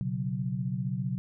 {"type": "chord", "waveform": "sine", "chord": "B suspended second", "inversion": "none", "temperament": "equal", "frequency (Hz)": [123.47, 138.59, 185], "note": ["B2", "C#3", "F#3"], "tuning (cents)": [0, 0, 0], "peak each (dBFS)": -33, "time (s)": [0.01, 1.18], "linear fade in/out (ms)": 0, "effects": []}